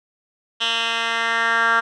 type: tone with band-pass filter sweep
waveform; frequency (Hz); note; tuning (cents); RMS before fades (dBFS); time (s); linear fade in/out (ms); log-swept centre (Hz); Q
10% pulse; 229.4; A#3; -28; -20; 0.6-1.81; 20; 3000 to 1500; 3.9
effects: resampled to 22050 Hz